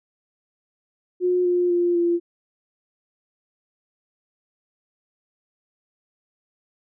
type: tone with pitch steps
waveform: sine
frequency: 360.5 / 354.9 / 349.4 / 344 Hz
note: F#4 / F4 / F4 / F4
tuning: -45 / +28 / +1 / -26 cents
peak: -17 dBFS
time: 1.2-2.2 s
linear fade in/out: 50 ms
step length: 250 ms
effects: none